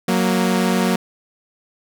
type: tone pair together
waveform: sawtooth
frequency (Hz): 185 / 233.1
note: F#3 / A#3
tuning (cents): 0 / 0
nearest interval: major third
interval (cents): 400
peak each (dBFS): -14 / -15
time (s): 0.08-0.96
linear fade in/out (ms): 5
effects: none